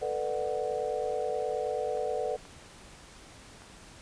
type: chord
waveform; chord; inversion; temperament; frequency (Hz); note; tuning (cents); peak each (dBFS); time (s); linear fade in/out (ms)
sine; B minor seventh; third; just; 444.5 / 493.9 / 592.7 / 740.8; A4 / B4 / D5 / F#5; +18 / 0 / +16 / +2; -34 / -33 / -35 / -36; 0.01-2.37; 20
type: clicks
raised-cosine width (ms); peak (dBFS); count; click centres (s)
0.5; -35; 3; 1.973 / 2.453 / 3.62
effects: pink hiss -51 dBFS RMS until 4.01 s + resampled to 22050 Hz